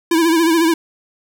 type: tone with vibrato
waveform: square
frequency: 329.6 Hz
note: E4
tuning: in tune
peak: -12 dBFS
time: 0.11-0.74 s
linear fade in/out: 5 ms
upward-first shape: sine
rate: 14 Hz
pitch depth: 68 cents each way
effects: none